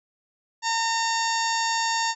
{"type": "harmonic tone with a mistuned harmonic", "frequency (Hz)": 912, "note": "A#5", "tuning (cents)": -38, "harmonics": [1, 2, 3, 4, 5, 6, 7, 8], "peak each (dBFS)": [-25, -29, -36, -35, -32, -34, -33, -35], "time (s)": [0.62, 2.15], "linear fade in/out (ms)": 50, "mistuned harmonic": 7, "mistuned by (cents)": 85, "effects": []}